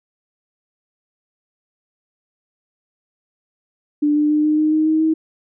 sine tone with pitch steps, 295.5 / 298.6 / 301.7 / 304.9 / 308 / 311.3 / 314.5 / 317.8 Hz, D4 / D4 / D4 / D#4 / D#4 / D#4 / D#4 / D#4, +11 / +29 / +47 / -35 / -17 / +1 / +19 / +37 cents, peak -13 dBFS, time 4.02-5.14 s, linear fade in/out 10 ms, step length 140 ms, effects none

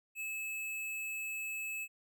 square tone, 2600 Hz, E7, 24 cents flat, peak -38 dBFS, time 0.15-1.88 s, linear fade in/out 50 ms, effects none

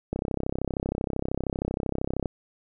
click train, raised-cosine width 2 ms, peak -14 dBFS, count 71, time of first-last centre 0.13-2.258 s, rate 32.9 Hz, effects none

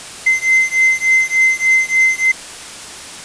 triangle beating tone pair, 2067 / 2070.4 Hz, C7 / C7, -22 / -19 cents, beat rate 3.4 Hz, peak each -12 dBFS, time 0.26-2.32 s, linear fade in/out 10 ms, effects white hiss -31 dBFS RMS until 3.24 s + resampled to 22050 Hz

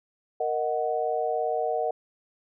sine chord, D# minor, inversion second, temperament equal, 466.2 / 622.3 / 740 Hz, A#4 / D#5 / F#5, 0 / 0 / 0 cents, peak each -29 / -29 / -28 dBFS, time 0.4-1.91 s, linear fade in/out 5 ms, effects none

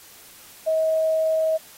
sine tone, 637 Hz, D#5, 41 cents sharp, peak -18 dBFS, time 0.66-1.58 s, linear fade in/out 20 ms, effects white hiss -47 dBFS RMS until 1.77 s + AAC 48 kbps

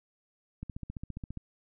click train, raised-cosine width 5 ms, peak -26 dBFS, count 12, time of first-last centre 0.63-1.373 s, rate 14.8 Hz, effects none

